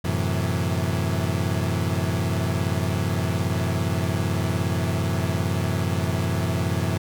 35% pulse chord, F# half-diminished seventh, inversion none, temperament equal with one note detuned, 92.5 / 110 / 129.01 / 164.81 Hz, F#2 / A2 / C3 / E3, 0 / 0 / -24 / 0 cents, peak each -24 / -27 / -27 / -26 dBFS, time 0.04-6.98 s, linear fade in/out 10 ms, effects none

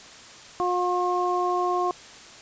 harmonic tone, 358.5 Hz, F4, 45 cents sharp, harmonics 1 / 2 / 3, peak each -26 / -26 / -26 dBFS, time 0.6-1.91 s, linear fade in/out 0 ms, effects white hiss -45 dBFS RMS until 2.41 s + resampled to 16000 Hz

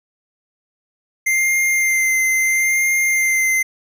square tone with vibrato, 2093 Hz, C7, in tune, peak -15 dBFS, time 1.26-3.63 s, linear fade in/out 10 ms, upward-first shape sine, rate 0.75 Hz, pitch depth 18 cents each way, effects none

